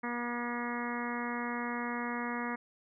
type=harmonic tone; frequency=240 Hz; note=B3; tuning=49 cents flat; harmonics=1 / 2 / 3 / 4 / 5 / 6 / 7 / 8 / 9; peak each=-37 / -43 / -45 / -41 / -42 / -46 / -44 / -43 / -45 dBFS; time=0.03-2.56 s; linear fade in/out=10 ms; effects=none